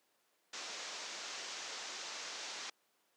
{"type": "low-pass noise", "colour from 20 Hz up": "white", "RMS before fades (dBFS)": -45, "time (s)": [0.53, 2.7], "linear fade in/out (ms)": 5, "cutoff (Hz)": 6800, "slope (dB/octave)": 48, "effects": ["pink hiss -75 dBFS RMS until 3.16 s", "high-pass 400 Hz 12 dB/octave"]}